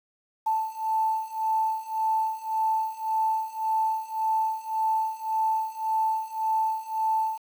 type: beating tone pair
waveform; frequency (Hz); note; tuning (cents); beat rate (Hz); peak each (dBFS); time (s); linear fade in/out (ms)
sine; 880 / 881.8; A5 / A5; 0 / +4; 1.8; -28 / -26; 0.46-7.38; 10
effects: 8-bit